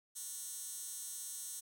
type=tone with high-pass filter; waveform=15% pulse; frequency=363 Hz; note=F#4; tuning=33 cents flat; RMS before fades=-45 dBFS; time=0.15-1.61 s; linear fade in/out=20 ms; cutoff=7900 Hz; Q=1.8; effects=none